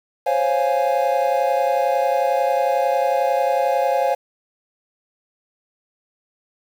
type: chord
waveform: triangle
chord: Db major seventh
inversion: third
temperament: equal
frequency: 523.3 / 554.4 / 698.5 / 830.6 Hz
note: C5 / Db5 / F5 / Ab5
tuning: 0 / 0 / 0 / 0 cents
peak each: -20 dBFS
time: 0.26-4.15 s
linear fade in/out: 10 ms
effects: 7-bit